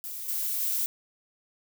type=noise with level steps; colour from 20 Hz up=violet; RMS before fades=-37 / -30 / -28 dBFS; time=0.04-0.86 s; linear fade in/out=0 ms; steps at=0.28 / 0.6 s; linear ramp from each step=5 ms; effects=none